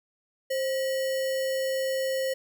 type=tone with sample-and-hold; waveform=sine; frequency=529 Hz; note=C5; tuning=19 cents sharp; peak=-25 dBFS; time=0.5-2.34 s; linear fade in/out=10 ms; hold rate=2450 Hz; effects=none